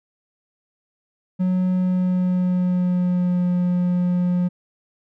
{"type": "tone with pitch glide", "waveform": "triangle", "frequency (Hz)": [183.6, 178.37], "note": ["F#3", "F3"], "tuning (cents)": [-13, 37], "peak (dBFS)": -15, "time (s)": [1.39, 4.49], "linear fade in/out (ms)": 20, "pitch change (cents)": -50, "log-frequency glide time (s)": [1.72, 3.46], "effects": []}